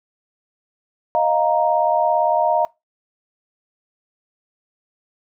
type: chord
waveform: sine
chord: Eb suspended second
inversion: none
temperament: just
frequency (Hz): 622.3 / 700 / 933.4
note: Eb5 / F5 / Bb5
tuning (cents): 0 / +4 / +2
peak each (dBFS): -19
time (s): 1.15-2.65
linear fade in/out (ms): 0
effects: noise-tail reverb RT60 0.2 s tail -22 dB re dry